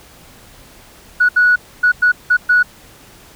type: tone bursts at uneven times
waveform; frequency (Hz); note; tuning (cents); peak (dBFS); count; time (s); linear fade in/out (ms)
sine; 1467; F#6; -15; -7; 6; 1.2-1.29 / 1.36-1.56 / 1.83-1.92 / 2.02-2.12 / 2.3-2.37 / 2.49-2.63; 10
effects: tanh soft clip ceiling -3 dBFS + pink hiss -43 dBFS RMS until 3.35 s